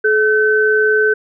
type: tone pair together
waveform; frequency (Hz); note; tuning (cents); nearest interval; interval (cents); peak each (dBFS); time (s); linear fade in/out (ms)
sine; 428.8 / 1527; A4 / G6; -45 / -46; octave + minor seventh; 2199; -13; 0.04-1.14; 10
effects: none